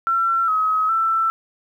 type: tone with pitch steps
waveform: sine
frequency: 1352 / 1274 / 1332 Hz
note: E6 / D#6 / E6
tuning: +43 / +41 / +18 cents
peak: -16 dBFS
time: 0.07-1.3 s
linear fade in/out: 0 ms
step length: 410 ms
effects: 9-bit